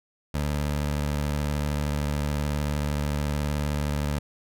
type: tone with vibrato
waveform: 20% pulse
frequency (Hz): 73.42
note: D2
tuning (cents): 0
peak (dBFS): -20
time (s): 0.34-4.19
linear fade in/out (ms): 5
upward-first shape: sine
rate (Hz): 19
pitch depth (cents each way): 47
effects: none